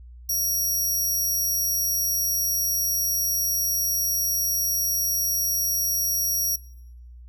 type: tone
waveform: 15% pulse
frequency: 5670 Hz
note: F8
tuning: 25 cents sharp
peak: -17 dBFS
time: 0.29-6.56 s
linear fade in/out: 5 ms
effects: noise-tail reverb RT60 0.8 s tail -21 dB re dry + added 60 Hz sine -41 dBFS peak until 7.28 s